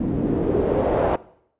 white noise with low-pass filter sweep, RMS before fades -21 dBFS, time 0-1.16 s, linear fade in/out 5 ms, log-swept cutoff 250 to 680 Hz, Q 2.6, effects noise-tail reverb RT60 0.7 s tail -20 dB re dry + resampled to 8000 Hz

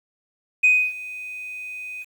sine tone with ADSR envelope, 2500 Hz, D#7, 8 cents sharp, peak -10 dBFS, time 0.63-2.05 s, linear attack 13 ms, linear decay 280 ms, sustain -21 dB, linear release 34 ms, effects tanh soft clip ceiling -9 dBFS + 8-bit

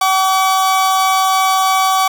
45% pulse tone pair together, 760 / 1141.5 Hz, F#5 / D6, +46 / -50 cents, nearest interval perfect fifth, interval 704 cents, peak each -14 dBFS, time 0.01-2.08 s, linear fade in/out 5 ms, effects none

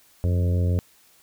harmonic tone with a mistuned harmonic, 88 Hz, F2, 14 cents sharp, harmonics 1 / 2 / 3 / 4 / 5 / 6 / 7, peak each -19 / -30 / -35 / -39 / -36 / -37 / -42 dBFS, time 0.24-0.79 s, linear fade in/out 0 ms, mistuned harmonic 1, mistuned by +47 cents, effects white hiss -57 dBFS RMS until 1.22 s

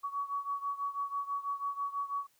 sine beating tone pair, 1126 / 1132.1 Hz, C#6 / C#6, +27 / +36 cents, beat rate 6.1 Hz, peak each -35 / -38 dBFS, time 0.03-2.27 s, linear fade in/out 20 ms, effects white hiss -70 dBFS RMS until 2.39 s

